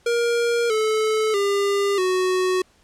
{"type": "tone with pitch steps", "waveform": "square", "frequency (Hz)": [471.4, 434.8, 401, 369.9], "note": ["A#4", "A4", "G4", "F#4"], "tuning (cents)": [19, -21, 39, 0], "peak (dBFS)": -19, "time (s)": [0.06, 2.62], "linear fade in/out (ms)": 5, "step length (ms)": 640, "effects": ["pink hiss -58 dBFS RMS until 2.83 s", "low-pass 9000 Hz 12 dB/octave"]}